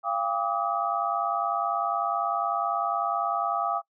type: tone cluster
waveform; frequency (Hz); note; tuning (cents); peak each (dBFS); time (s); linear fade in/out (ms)
sine; 688 / 798 / 1162 / 1262; F5 / G5 / D6 / D#6; -26 / +31 / -19 / +24; -30; 0.03-3.82; 50
effects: noise-tail reverb RT60 0.1 s tail -23 dB re dry